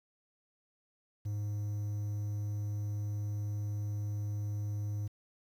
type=tone with quantisation; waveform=triangle; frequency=103.83 Hz; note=G#2; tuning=in tune; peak=-31 dBFS; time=1.25-5.08 s; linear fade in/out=10 ms; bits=10; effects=none